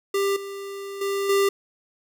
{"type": "tone with level steps", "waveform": "square", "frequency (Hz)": 396.3, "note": "G4", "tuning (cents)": 19, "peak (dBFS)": [-21, -33, -24, -18], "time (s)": [0.14, 1.49], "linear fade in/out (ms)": 5, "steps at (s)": [0.36, 1.01, 1.29], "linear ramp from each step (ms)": 5, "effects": ["10-bit"]}